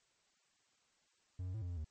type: tone with pitch steps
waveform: triangle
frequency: 91.4 / 92 / 110 / 88.8 / 87.4 / 77.1 Hz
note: F#2 / F#2 / A2 / F2 / F2 / D#2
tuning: -21 / -9 / 0 / +29 / +2 / -15 cents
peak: -37 dBFS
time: 1.39-1.846 s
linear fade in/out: 5 ms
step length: 76 ms
effects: white hiss -75 dBFS RMS until 1.9 s + MP3 32 kbps